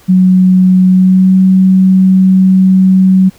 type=tone with pitch glide; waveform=sine; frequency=185 to 188.13 Hz; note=F#3 to F#3; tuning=0 to +29 cents; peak=-3 dBFS; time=0.08-3.3 s; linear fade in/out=20 ms; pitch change=+29 cents; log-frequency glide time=0.89-1.35 s; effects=pink hiss -43 dBFS RMS until 3.38 s